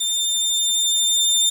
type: tone with level ramp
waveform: 25% pulse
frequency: 3603 Hz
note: A7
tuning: 40 cents sharp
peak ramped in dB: -16 to -11 dBFS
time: 0-1.5 s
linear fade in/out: 10 ms
effects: 7-bit